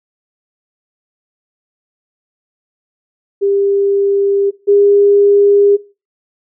sine tone pair in turn, 398.5 / 404.5 Hz, G4 / G#4, +28 / -46 cents, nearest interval unison, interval 26 cents, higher second, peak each -10 / -6 dBFS, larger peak second, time 3.41-4.51 / 4.67-5.77 s, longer neither, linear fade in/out 20 ms, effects noise-tail reverb RT60 0.3 s tail -18 dB re dry

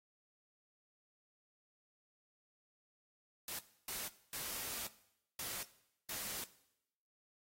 white noise bursts at uneven times, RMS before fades -43 dBFS, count 5, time 3.48-3.59 / 3.88-4.08 / 4.33-4.87 / 5.39-5.63 / 6.09-6.44 s, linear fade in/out 2 ms, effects noise-tail reverb RT60 0.8 s tail -17 dB re dry + AAC 48 kbps

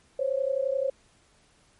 sine tone pair together, 522.9 / 554.4 Hz, C5 / C#5, -1 / 0 cents, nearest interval minor second, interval 101 cents, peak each -27 dBFS, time 0.19-0.9 s, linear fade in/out 5 ms, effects pink hiss -62 dBFS RMS until 1.79 s + MP3 48 kbps

